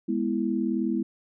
sine chord, E major, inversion first, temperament equal, 207.7 / 246.9 / 329.6 Hz, G#3 / B3 / E4, 0 / 0 / 0 cents, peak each -28 dBFS, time 0.08-1.03 s, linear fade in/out 10 ms, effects none

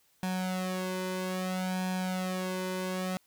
sawtooth tone with flanger, 185 Hz, F#3, in tune, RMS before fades -33 dBFS, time 0.23-3.17 s, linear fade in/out 0 ms, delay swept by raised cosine 1.2 to 2 ms, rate 0.61 Hz, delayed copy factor +0.85, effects white hiss -68 dBFS RMS until 3.26 s

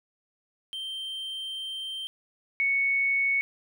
triangle / sine tone pair in turn, 3136 / 2217 Hz, G7 / C#7, 0 / 0 cents, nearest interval tritone, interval 600 cents, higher first, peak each -31 / -22 dBFS, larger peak second, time 0.73-2.07 / 2.6-3.41 s, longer first, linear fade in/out 0 ms, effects none

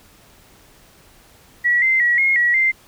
sine tone with pitch steps, 1932 / 2077 / 1922 / 2152 / 1923 / 2087 Hz, B6 / C7 / B6 / C7 / B6 / C7, -39 / -13 / -48 / +48 / -47 / -5 cents, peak -13 dBFS, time 1.64-2.72 s, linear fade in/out 20 ms, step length 180 ms, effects pink hiss -50 dBFS RMS until 2.87 s

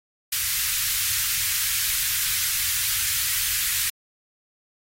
white band-stop noise, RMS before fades -24 dBFS, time 0.32-3.9 s, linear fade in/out 5 ms, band 110 to 1500 Hz, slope 24 dB/octave, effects AAC 48 kbps

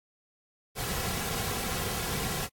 pink noise with comb filter, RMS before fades -32 dBFS, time 0.75-2.49 s, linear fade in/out 50 ms, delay 3.3 ms, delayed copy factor -0.55, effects AAC 64 kbps

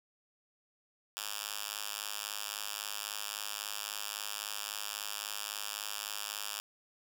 5% pulse tone with high-pass filter, 103.7 Hz, G#2, 2 cents flat, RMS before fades -40 dBFS, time 1.17-6.6 s, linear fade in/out 0 ms, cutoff 2500 Hz, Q 0.51, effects none

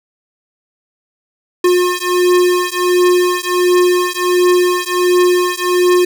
square beating tone pair, 357.9 / 359.3 Hz, F4 / F4, +42 / +49 cents, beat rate 1.4 Hz, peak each -14 / -14 dBFS, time 1.64-6.05 s, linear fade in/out 5 ms, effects none

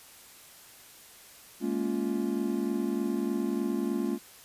triangle chord, Bb minor seventh, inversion third, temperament just, 209.8 / 233.1 / 279.7 / 349.6 Hz, Ab3 / Bb3 / Db4 / F4, +18 / 0 / +16 / +2 cents, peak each -31 dBFS, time 1.6-4.19 s, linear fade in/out 50 ms, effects white hiss -52 dBFS RMS until 4.44 s + resampled to 32000 Hz

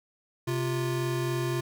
square tone pair together, 130.96 / 349.2 Hz, C3 / F4, +2 / 0 cents, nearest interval octave + perfect fourth, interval 1698 cents, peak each -30 / -31 dBFS, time 0.47-1.61 s, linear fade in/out 10 ms, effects none

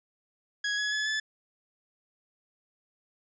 sawtooth tone with pitch steps, 1664 / 1687.2 / 1710.8 / 1734.7 Hz, G#6 / G#6 / A6 / A6, +3 / +27 / -49 / -25 cents, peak -24 dBFS, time 0.64-1.2 s, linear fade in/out 5 ms, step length 140 ms, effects resampled to 16000 Hz

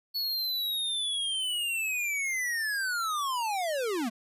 square linear sweep, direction down, 4420 to 207.7 Hz, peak -29 dBFS, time 0.14-4.1 s, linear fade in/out 20 ms, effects resampled to 32000 Hz

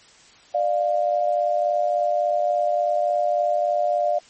sine tone pair together, 597 / 700.5 Hz, D5 / F5, +28 / +5 cents, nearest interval minor third, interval 277 cents, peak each -21 dBFS, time 0.54-4.19 s, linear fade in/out 10 ms, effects white hiss -51 dBFS RMS until 4.29 s + MP3 32 kbps

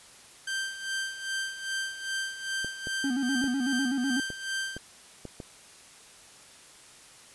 sawtooth tone with tremolo, 1568 Hz, G6, in tune, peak -25 dBFS, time 0.47-4.78 s, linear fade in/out 5 ms, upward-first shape sine, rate 2.5 Hz, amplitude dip 70%
clicks, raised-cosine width 2 ms, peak -25 dBFS, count 7, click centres 2.646 / 2.871 / 3.441 / 4.303 / 4.766 / 5.253 / 5.402 s
triangle tone with vibrato, 260.7 Hz, C4, 6 cents flat, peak -24 dBFS, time 3.04-4.2 s, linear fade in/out 2 ms, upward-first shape square, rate 8 Hz, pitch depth 100 cents each way
effects white hiss -52 dBFS RMS until 7.34 s + resampled to 24000 Hz

